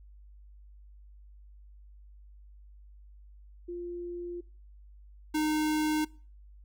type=tone pair in turn; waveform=sine / square; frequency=349.2 / 307.2 Hz; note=F4 / D#4; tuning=0 / -22 cents; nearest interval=major second; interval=222 cents; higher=first; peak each=-35 / -27 dBFS; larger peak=second; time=3.68-4.41 / 5.34-6.05 s; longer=first; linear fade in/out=10 ms; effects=noise-tail reverb RT60 0.4 s tail -22 dB re dry + added 50 Hz sine -50 dBFS peak until 6.64 s